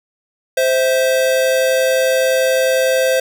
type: tone pair together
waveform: square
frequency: 521.6 / 653 Hz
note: C5 / E5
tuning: -5 / -17 cents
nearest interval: major third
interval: 388 cents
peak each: -14 / -20 dBFS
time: 0.57-3.2 s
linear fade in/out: 5 ms
effects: none